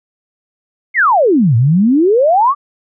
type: exponential two-way sweep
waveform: sine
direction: down then up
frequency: 2237 to 110 to 1203 Hz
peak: -7 dBFS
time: 0.94-2.55 s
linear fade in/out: 50 ms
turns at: 1.56 s
effects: none